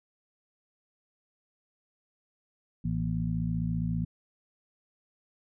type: harmonic tone with a mistuned harmonic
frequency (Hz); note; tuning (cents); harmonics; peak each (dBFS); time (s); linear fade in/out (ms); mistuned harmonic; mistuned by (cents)
55; A1; 0; 1 / 2 / 3 / 4; -37 / -33 / -30 / -35; 2.84-4.05; 10; 4; +110
effects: none